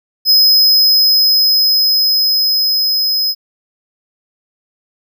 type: tone with level ramp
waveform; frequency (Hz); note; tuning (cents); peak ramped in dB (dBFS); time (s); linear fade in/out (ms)
square; 5080; D#8; +35; -6 to -13; 0.25-3.35; 50
effects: none